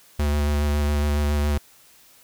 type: tone with vibrato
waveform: square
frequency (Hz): 73.42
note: D2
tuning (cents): 0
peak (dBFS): -20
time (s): 0.19-1.58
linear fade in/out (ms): 5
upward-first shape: square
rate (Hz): 7.2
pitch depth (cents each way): 14
effects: white hiss -53 dBFS RMS until 2.23 s